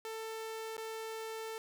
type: tone with dropouts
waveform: sawtooth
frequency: 444.4 Hz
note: A4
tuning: 17 cents sharp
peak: -36 dBFS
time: 0.05-1.58 s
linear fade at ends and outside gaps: 1 ms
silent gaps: 0.768-0.779 s
effects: none